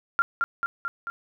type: tone with echo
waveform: sine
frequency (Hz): 1387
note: F6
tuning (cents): -12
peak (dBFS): -17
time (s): 0.19-0.22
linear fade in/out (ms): 0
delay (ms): 220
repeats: 4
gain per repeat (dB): -3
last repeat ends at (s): 1.1
effects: none